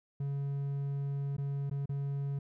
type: tone with dropouts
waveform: triangle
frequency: 140 Hz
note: C#3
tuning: 18 cents sharp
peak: -30 dBFS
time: 0.2-2.39 s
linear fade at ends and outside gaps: 5 ms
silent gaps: 1.367-1.381 / 1.698-1.711 / 1.858-1.892 s
effects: none